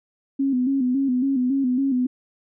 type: tone with vibrato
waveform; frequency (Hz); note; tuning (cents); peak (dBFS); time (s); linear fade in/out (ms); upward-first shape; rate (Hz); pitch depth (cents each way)
sine; 261.8; C4; +1; -18; 0.39-2.07; 10; square; 3.6; 76
effects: none